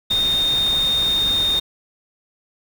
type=tone in noise; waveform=sine; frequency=3670 Hz; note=A#7; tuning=28 cents flat; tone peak=-16 dBFS; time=0.1-1.6 s; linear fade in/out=10 ms; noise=pink; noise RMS=-30 dBFS; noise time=0.1-1.6 s; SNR=+11 dB; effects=none